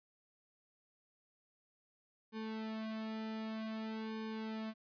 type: tone with flanger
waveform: sawtooth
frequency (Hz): 220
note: A3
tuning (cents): 0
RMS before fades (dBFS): -42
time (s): 2.32-4.74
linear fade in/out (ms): 50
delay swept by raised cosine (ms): 1.5 to 2.7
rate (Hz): 0.53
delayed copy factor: -0.95
effects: resampled to 11025 Hz